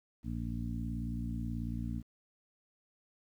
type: harmonic tone with a mistuned harmonic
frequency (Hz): 58.27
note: A#1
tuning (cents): 0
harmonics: 1 / 2 / 3 / 4 / 5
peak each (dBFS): -39 / -40 / -43 / -40 / -46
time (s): 0.23-2.03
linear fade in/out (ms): 50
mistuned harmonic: 1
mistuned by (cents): +17
effects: 11-bit